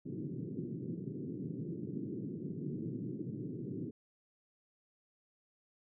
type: band-pass noise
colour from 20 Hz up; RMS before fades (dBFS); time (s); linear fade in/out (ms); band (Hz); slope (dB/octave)
pink; -41; 0.05-3.91; 10; 120 to 390; 48
effects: none